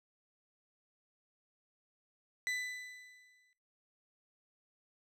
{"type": "tone with exponential decay", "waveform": "40% pulse", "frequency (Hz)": 1995, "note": "B6", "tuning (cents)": 17, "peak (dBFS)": -31, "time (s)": [2.47, 3.53], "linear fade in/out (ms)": 0, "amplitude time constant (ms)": 230, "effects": ["noise-tail reverb RT60 0.5 s tail -25 dB re dry", "low-pass 9000 Hz 12 dB/octave"]}